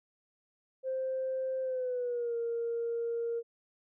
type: tone with pitch glide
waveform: sine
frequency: 523.3 to 466.2 Hz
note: C5 to A#4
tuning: 0 to 0 cents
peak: -30 dBFS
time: 0.83-3.43 s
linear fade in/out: 50 ms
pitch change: -200 cents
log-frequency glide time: 1.62-2.36 s
effects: tanh soft clip ceiling -26 dBFS